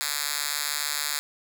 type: tone with high-pass filter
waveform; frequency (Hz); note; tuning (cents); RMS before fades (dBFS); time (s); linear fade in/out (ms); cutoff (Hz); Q
5% pulse; 146.83; D3; 0; -29; 0.01-1.19; 0; 3000; 0.55
effects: none